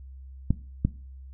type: clicks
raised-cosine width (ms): 5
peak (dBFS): -9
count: 2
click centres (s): 0.506 / 0.85
effects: noise-tail reverb RT60 0.4 s tail -19 dB re dry + added 66 Hz sine -41 dBFS peak until 1.33 s